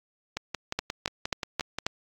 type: two click trains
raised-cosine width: 0.2 ms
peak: -13 / -9 dBFS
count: 9 / 5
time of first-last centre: 0.37-1.786 / 0.79-1.865 s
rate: 5.65 / 3.72 Hz
effects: AAC 48 kbps